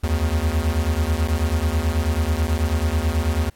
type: beating tone pair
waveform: square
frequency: 74 / 83.2 Hz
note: D2 / E2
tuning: +14 / +17 cents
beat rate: 9.2 Hz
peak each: -22 dBFS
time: 0.03-3.5 s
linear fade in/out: 10 ms
effects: pink hiss -58 dBFS RMS until 3.55 s + AAC 64 kbps